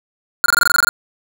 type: tone bursts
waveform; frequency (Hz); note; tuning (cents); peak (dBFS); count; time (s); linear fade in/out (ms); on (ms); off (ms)
square; 1426; F6; +36; -10; 11; 0.44-0.89; 0; 20; 23
effects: none